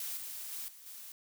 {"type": "noise with level steps", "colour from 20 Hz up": "blue", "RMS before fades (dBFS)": [-39, -43, -41, -54, -48], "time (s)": [0, 1.12], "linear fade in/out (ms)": 2, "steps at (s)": [0.17, 0.52, 0.68, 0.86], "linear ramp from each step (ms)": 2, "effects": []}